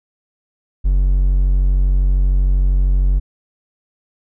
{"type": "tone", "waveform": "triangle", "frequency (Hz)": 46.43, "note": "F#1", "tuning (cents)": 7, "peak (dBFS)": -9, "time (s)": [0.84, 3.2], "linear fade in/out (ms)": 20, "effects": []}